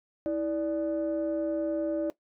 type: tone pair together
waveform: sine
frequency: 324.1 / 585.9 Hz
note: E4 / D5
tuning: -29 / -4 cents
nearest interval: minor seventh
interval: 1025 cents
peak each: -28 dBFS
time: 0.26-2.1 s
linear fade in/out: 0 ms
effects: noise-tail reverb RT60 0.1 s tail -18 dB re dry + tanh soft clip ceiling -22 dBFS